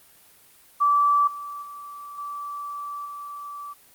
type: tone with level steps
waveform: sine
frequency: 1159 Hz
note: D6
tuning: 23 cents flat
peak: -16 / -32 / -36 / -30 / -33 dBFS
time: 0.8-3.74 s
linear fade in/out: 20 ms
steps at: 1.27 / 1.62 / 2.18 / 3.05 s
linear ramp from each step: 5 ms
effects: white hiss -54 dBFS RMS until 3.94 s + Opus 32 kbps